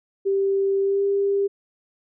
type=tone with pitch glide; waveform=sine; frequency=392 to 398.2 Hz; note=G4 to G4; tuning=0 to +27 cents; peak=-18 dBFS; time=0.25-1.48 s; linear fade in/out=20 ms; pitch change=+27 cents; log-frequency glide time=0.81-1.03 s; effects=none